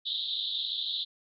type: band-pass noise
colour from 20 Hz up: pink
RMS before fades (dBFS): -33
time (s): 0.05-1.05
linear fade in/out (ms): 20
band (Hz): 3400 to 4000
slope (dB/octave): 96
effects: none

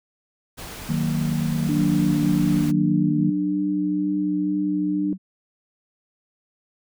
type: noise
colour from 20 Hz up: pink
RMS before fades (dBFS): -36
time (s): 0.57-2.72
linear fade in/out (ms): 20
type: chord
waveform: sine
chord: D# minor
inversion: none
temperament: equal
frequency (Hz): 155.56 / 185 / 233.1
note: D#3 / F#3 / A#3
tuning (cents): 0 / 0 / 0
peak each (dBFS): -23 / -27 / -25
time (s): 0.88-3.31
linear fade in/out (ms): 20
type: tone with vibrato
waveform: sine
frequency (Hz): 187.1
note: F#3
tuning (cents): +20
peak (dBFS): -26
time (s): 1.62-5.18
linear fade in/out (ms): 50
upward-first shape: sine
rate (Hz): 2.1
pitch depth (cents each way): 29
type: tone with pitch glide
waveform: sine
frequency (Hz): 293.7 to 299.5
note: D4 to D4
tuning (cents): 0 to +34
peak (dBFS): -21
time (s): 1.69-5.13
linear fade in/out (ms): 2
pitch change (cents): +34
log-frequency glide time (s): 2.34-3.95
effects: none

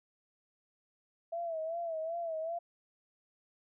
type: tone with vibrato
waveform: sine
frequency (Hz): 659.3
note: E5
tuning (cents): 0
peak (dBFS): -34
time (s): 1.32-2.59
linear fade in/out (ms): 10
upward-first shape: sine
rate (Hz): 2.6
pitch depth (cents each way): 73
effects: none

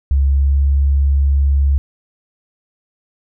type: tone with pitch glide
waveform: sine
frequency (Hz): 68.8 to 69.6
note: C#2 to C#2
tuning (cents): -12 to +8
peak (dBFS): -10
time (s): 0.11-1.78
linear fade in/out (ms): 0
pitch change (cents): +20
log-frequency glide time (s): 0.29-0.55
effects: none

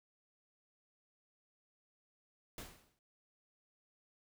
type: noise with exponential decay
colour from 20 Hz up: pink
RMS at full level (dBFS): -45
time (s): 2.58-2.99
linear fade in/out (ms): 1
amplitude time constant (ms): 89
effects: none

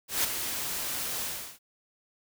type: noise with ADSR envelope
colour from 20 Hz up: white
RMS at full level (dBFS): -25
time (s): 0.08-1.59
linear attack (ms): 160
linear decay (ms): 13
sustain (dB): -8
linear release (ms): 360
effects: none

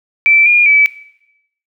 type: tone with pitch steps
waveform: sine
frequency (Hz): 2329 / 2421 / 2299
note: D7 / D#7 / D7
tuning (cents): -15 / -48 / -37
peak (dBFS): -6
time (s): 0.26-0.86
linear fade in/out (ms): 0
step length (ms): 200
effects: noise-tail reverb RT60 0.8 s tail -18 dB re dry

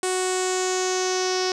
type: tone with low-pass filter sweep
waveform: sawtooth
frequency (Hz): 370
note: F#4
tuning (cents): 0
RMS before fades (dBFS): -24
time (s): 0.03-1.52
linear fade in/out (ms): 2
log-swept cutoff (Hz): 8500 to 5400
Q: 5.2
effects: none

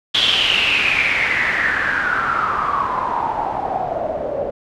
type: noise with low-pass filter sweep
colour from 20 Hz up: white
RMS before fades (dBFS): -19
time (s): 0.14-4.51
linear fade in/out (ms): 10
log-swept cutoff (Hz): 3400 to 540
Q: 8.4
effects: none

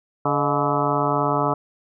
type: harmonic tone with a mistuned harmonic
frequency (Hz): 143.6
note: D3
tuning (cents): -39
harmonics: 1 / 2 / 3 / 4 / 5 / 6 / 7 / 8 / 9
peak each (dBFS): -27 / -27 / -27 / -27 / -27 / -27 / -27 / -27 / -27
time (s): 0.25-1.54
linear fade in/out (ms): 5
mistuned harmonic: 4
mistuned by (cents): +97
effects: none

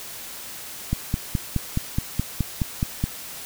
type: click train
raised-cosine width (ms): 5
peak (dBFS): -9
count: 11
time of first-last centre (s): 0.93-3.04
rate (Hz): 4.74
effects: white hiss -37 dBFS RMS until 3.45 s

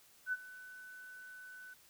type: tone with ADSR envelope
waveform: sine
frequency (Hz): 1500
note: F#6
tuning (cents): +23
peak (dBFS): -31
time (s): 0.26-1.74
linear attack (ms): 65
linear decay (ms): 36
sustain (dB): -18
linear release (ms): 8
effects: white hiss -64 dBFS RMS until 1.89 s

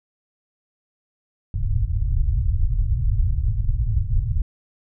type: low-pass noise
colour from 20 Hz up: pink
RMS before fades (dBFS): -20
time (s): 1.54-4.42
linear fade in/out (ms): 2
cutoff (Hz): 120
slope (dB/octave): 48
effects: none

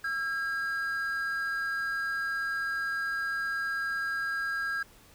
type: tone pair together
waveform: triangle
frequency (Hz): 1342.2 / 1623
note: E6 / G#6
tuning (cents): +31 / -40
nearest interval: minor third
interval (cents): 329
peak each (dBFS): -35 / -28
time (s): 0.04-4.83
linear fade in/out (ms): 5
effects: pink hiss -57 dBFS RMS until 5.14 s

